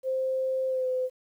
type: tone with pitch glide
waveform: sine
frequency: 523.3 to 511.1 Hz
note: C5 to C5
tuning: 0 to -41 cents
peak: -25 dBFS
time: 0.03-1.1 s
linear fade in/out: 50 ms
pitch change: -41 cents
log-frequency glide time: 0.68-0.87 s
effects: 10-bit